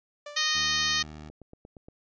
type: tone with exponential decay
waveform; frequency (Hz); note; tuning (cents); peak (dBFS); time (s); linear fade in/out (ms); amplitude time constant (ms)
sawtooth; 587.3; D5; 0; -33; 0.26-0.72; 5; 100
type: harmonic tone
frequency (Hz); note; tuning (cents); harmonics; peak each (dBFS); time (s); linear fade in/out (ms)
618; D#5; -12; 2 / 3 / 4 / 5 / 6 / 7 / 8 / 9 / 10; -35 / -30 / -36 / -32 / -32 / -31 / -36 / -35 / -34; 0.36-1.03; 10
type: tone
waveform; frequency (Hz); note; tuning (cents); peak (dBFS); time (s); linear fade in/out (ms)
15% pulse; 76.4; D#2; -31; -35; 0.54-1.3; 20
type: click train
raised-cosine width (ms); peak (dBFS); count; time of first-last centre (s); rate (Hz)
2; -33; 6; 1.3-1.885; 8.55
effects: resampled to 16000 Hz